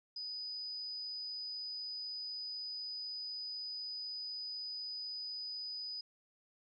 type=tone; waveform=sine; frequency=4978 Hz; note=D#8; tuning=in tune; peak=-40 dBFS; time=0.16-6.01 s; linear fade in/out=5 ms; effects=none